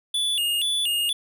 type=tone with vibrato; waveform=square; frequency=3136 Hz; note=G7; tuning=in tune; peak=-22 dBFS; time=0.14-1.13 s; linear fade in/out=5 ms; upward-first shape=square; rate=2.1 Hz; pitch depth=170 cents each way; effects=none